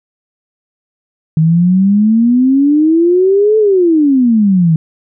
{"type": "exponential two-way sweep", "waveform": "sine", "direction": "up then down", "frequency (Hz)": [155.56, 440, 155.56], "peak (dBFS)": -6, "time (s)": [1.37, 4.76], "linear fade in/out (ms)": 2, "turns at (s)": 3.58, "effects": []}